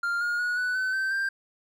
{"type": "tone with pitch steps", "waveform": "triangle", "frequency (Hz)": [1396.9, 1426.3, 1456.2, 1486.8, 1518.1, 1550, 1582.5], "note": ["F6", "F6", "F#6", "F#6", "F#6", "G6", "G6"], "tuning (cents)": [0, 36, -28, 8, 44, -20, 16], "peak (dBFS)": -23, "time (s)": [0.03, 1.29], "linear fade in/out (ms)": 5, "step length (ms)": 180, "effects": []}